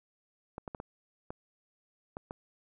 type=clicks; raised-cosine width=1 ms; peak=-25 dBFS; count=7; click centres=0.581 / 0.678 / 0.748 / 0.801 / 1.305 / 2.169 / 2.309 s; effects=none